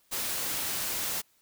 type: noise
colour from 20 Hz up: white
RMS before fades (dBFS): -32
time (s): 0.11-1.22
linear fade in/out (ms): 20
effects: white hiss -67 dBFS RMS until 1.41 s